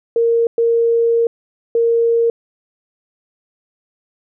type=tone bursts at uneven times; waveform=sine; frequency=463.9 Hz; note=A#4; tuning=8 cents flat; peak=-11 dBFS; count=3; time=0.16-0.47 / 0.58-1.27 / 1.75-2.3 s; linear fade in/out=2 ms; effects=none